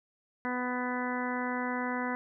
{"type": "harmonic tone", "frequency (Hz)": 248.9, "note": "B3", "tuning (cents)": 14, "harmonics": [1, 2, 3, 4, 5, 6, 7, 8], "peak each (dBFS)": [-34, -39, -40, -37, -44, -40, -41, -41], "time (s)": [0.45, 2.15], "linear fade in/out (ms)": 0, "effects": []}